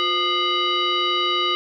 sine tone with frequency modulation, 2093 Hz, C7, in tune, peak -18 dBFS, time 0-1.55 s, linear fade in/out 0 ms, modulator 868 Hz, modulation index 1.9, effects none

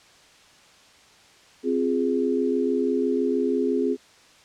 sine chord, F minor, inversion second, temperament equal, 261.6 / 349.2 / 415.3 Hz, C4 / F4 / Ab4, 0 / 0 / 0 cents, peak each -24 / -27 / -24 dBFS, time 1.63-3.97 s, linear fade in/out 50 ms, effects white hiss -53 dBFS RMS until 4.44 s + low-pass 6000 Hz 12 dB/octave

